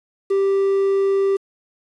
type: tone with quantisation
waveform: triangle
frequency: 392 Hz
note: G4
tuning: in tune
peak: -13 dBFS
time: 0.3-1.37 s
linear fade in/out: 10 ms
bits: 7
effects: resampled to 24000 Hz